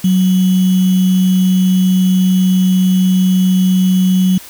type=tone with sample-and-hold; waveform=sine; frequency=185.5 Hz; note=F#3; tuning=5 cents sharp; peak=-8 dBFS; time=0.04-4.38 s; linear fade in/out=5 ms; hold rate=3150 Hz; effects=white hiss -35 dBFS RMS until 4.49 s